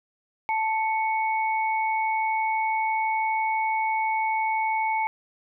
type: tone pair together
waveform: sine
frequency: 879.8 / 2217 Hz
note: A5 / C#7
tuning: 0 / 0 cents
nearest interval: octave + major third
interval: 1600 cents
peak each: -23 / -29 dBFS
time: 0.49-5.07 s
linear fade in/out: 0 ms
effects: none